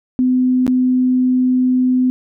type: tone with dropouts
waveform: sine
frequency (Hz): 253.9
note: B3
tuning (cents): +48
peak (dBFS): -11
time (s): 0.19-2.1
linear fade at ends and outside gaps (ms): 0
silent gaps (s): 0.666-0.678
effects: none